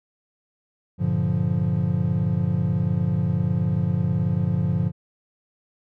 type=chord; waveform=triangle; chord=G minor seventh; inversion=none; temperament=equal with one note detuned; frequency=98 / 116.54 / 144.56 / 174.61 Hz; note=G2 / Bb2 / D3 / F3; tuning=0 / 0 / -27 / 0 cents; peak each=-24 / -25 / -23 / -22 dBFS; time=0.98-4.92 s; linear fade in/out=50 ms; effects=none